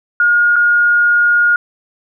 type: tone with dropouts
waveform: sine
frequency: 1429 Hz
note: F6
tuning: 39 cents sharp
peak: -8 dBFS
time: 0.2-1.56 s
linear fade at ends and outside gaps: 2 ms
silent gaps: 0.559-0.563 s
effects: none